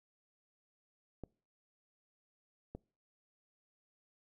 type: clicks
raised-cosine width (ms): 2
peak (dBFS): -30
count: 2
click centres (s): 1.237 / 2.75
effects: noise-tail reverb RT60 0.4 s tail -25 dB re dry